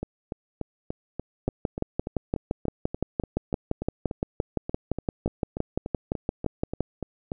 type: two click trains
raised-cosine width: 2 ms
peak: -17 / -11 dBFS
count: 26 / 32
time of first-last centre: 0.03-7.319 / 1.48-6.806 s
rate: 3.43 / 5.82 Hz
effects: none